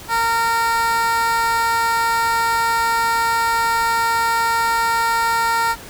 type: tone with high-pass filter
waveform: 15% pulse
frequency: 460 Hz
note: A#4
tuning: 23 cents flat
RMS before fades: -18 dBFS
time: 0.08-5.76 s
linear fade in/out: 50 ms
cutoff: 990 Hz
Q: 2.2
effects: pink hiss -37 dBFS RMS until 5.89 s